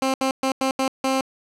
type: tone bursts at uneven times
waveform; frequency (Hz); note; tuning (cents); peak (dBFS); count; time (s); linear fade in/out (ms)
15% pulse; 265.2; C4; +23; -13; 6; 0.02-0.14 / 0.21-0.31 / 0.43-0.52 / 0.61-0.71 / 0.79-0.88 / 1.04-1.21; 2
effects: low-pass 10000 Hz 12 dB/octave